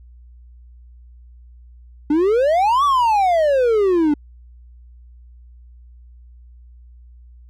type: exponential two-way sweep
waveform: triangle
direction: up then down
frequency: 286.2 to 1174.7 to 286.4 Hz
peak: -11 dBFS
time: 2.1-4.14 s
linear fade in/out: 5 ms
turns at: 2.84 s
effects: added 60 Hz sine -41 dBFS peak until 7.49 s